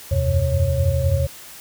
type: tone cluster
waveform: sine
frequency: 78.3 / 89.9 / 93.9 / 128.5 / 549 Hz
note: D#2 / F#2 / F#2 / C3 / C#5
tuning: +11 / -49 / +26 / -31 / -17 cents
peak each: -21 / -22 / -25 / -22 / -24 dBFS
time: 0.11-1.27 s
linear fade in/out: 10 ms
effects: white hiss -40 dBFS RMS until 1.6 s